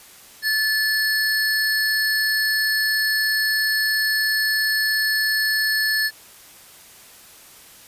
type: tone pair together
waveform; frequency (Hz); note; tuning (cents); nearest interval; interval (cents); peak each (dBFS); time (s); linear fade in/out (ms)
square; 1741 / 4350; A6 / C#8; -19 / -33; octave + major third; 1586; -20 / -25; 0.42-6.11; 50
effects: white hiss -46 dBFS RMS until 7.87 s + resampled to 32000 Hz